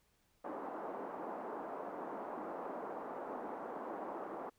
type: band-pass noise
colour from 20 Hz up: white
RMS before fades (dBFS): -44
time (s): 0.44-4.5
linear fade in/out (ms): 10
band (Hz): 240 to 1000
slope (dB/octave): 24
effects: pink hiss -75 dBFS RMS until 4.58 s